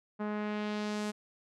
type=tone with low-pass filter sweep; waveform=sawtooth; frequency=210 Hz; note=G#3; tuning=19 cents sharp; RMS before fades=-35 dBFS; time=0.19-1.12 s; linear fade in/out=20 ms; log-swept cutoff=1300 to 9000 Hz; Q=1.1; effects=none